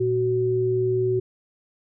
sine tone pair together, 117.9 / 373.4 Hz, A#2 / F#4, +20 / +16 cents, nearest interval octave + minor sixth, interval 1996 cents, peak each -26 / -20 dBFS, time 0-1.2 s, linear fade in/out 10 ms, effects none

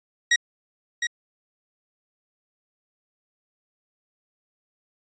sawtooth tone with echo, 1900 Hz, A#6, 33 cents sharp, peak -12 dBFS, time 0.31-0.36 s, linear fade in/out 5 ms, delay 710 ms, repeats 1, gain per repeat -7 dB, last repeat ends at 1.07 s, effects resampled to 16000 Hz

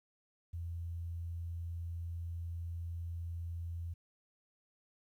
sine tone, 84.7 Hz, E2, 48 cents sharp, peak -38 dBFS, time 0.53-3.94 s, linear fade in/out 10 ms, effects 12-bit

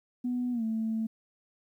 sine tone with pitch glide, 246.9 to 222.5 Hz, B3 to A3, 0 to +20 cents, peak -27 dBFS, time 0.24-1.07 s, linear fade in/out 10 ms, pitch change -180 cents, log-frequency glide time 0.52-0.63 s, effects tanh soft clip ceiling -23 dBFS + 11-bit

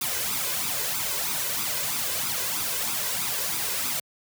white noise with flanger, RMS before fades -28 dBFS, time 0.01-4 s, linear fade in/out 5 ms, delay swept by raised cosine 0.81 to 2.01 ms, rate 3.1 Hz, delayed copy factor +0.65, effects high-pass 80 Hz 12 dB/octave

